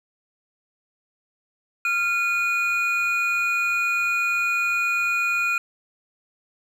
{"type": "tone pair together", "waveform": "triangle", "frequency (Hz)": [1387, 2458], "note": ["F6", "D#7"], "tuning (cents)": [-12, -22], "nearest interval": "minor seventh", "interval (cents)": 990, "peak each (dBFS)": [-23, -20], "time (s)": [1.85, 5.58], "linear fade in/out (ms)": 2, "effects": []}